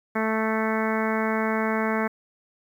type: harmonic tone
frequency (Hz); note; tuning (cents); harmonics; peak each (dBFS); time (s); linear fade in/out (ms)
220; A3; 0; 1 / 2 / 3 / 4 / 5 / 6 / 7 / 8 / 9 / 10; -26 / -29 / -31 / -32 / -33 / -34 / -34 / -35 / -36 / -36; 0.15-2.08; 10
effects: 9-bit